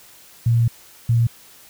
sine tone bursts at uneven times, 116.7 Hz, A#2, 2 cents sharp, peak -13 dBFS, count 2, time 0.46-0.68 / 1.09-1.27 s, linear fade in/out 5 ms, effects white hiss -47 dBFS RMS until 1.69 s

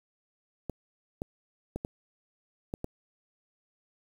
clicks, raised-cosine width 2 ms, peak -20 dBFS, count 6, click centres 0.697 / 1.219 / 1.76 / 1.849 / 2.739 / 2.844 s, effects 8-bit

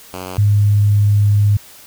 5% pulse / sine tone pair in turn, 92.3 / 102.94 Hz, F#2 / G#2, -4 / -15 cents, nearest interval major second, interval 189 cents, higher second, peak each -15 / -9 dBFS, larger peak second, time 0.13-0.38 / 0.38-1.57 s, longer second, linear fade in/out 5 ms, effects white hiss -41 dBFS RMS until 1.86 s

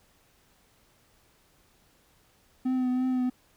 triangle tone with vibrato, 254.4 Hz, C4, 48 cents flat, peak -22 dBFS, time 2.65-3.3 s, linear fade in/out 10 ms, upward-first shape triangle, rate 3 Hz, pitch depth 29 cents each way, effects pink hiss -64 dBFS RMS until 3.56 s

